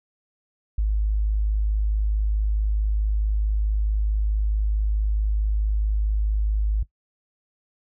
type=tone; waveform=sine; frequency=52.3 Hz; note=G#1; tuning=13 cents sharp; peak=-19 dBFS; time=0.78-6.83 s; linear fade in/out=5 ms; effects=noise-tail reverb RT60 0.1 s tail -17 dB re dry